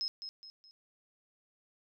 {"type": "tone with echo", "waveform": "sine", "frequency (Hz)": 5150, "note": "E8", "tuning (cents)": -41, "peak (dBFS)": -32, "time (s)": [0.01, 0.08], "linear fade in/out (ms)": 0, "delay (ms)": 210, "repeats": 3, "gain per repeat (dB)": -8, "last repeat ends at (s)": 0.71, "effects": []}